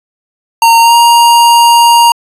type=tone with pitch glide; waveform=square; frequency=921 to 939.3 Hz; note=A#5 to A#5; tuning=-21 to +13 cents; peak=-3 dBFS; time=0.62-2.12 s; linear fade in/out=2 ms; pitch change=+34 cents; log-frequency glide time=0.8-0.95 s; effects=resampled to 32000 Hz